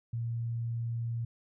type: tone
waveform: sine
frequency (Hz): 116.54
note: A#2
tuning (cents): 0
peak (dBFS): -31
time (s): 0.13-1.25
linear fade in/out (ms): 5
effects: none